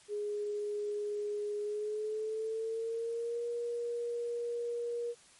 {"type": "tone with pitch glide", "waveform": "sine", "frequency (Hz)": [415.3, 474.3], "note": ["G#4", "A#4"], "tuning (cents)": [0, 30], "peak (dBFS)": -33, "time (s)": [0.08, 5.15], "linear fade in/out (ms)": 50, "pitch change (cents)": 230, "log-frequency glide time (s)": [1.61, 3.45], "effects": ["white hiss -60 dBFS RMS until 5.39 s", "MP3 48 kbps"]}